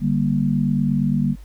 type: chord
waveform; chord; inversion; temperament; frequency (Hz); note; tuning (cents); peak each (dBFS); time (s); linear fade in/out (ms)
sine; G minor; second; just; 147 / 196 / 235.2; D3 / G3 / Bb3; +2 / 0 / +16; -21; 0-1.36; 50
effects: added 50 Hz sine -36 dBFS peak until 1.44 s + pink hiss -55 dBFS RMS until 1.44 s